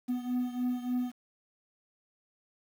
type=beating tone pair; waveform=triangle; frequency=247.3 / 250.7 Hz; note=B3 / B3; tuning=+3 / +26 cents; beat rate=3.4 Hz; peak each=-29 / -33 dBFS; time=0.08-1.12 s; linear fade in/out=20 ms; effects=9-bit